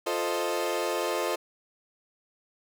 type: chord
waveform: 30% pulse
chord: F dominant seventh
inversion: none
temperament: equal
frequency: 349.2 / 440 / 523.3 / 622.3 Hz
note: F4 / A4 / C5 / Eb5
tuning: 0 / 0 / 0 / 0 cents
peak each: -30 dBFS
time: 0.06-1.36 s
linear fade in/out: 10 ms
effects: none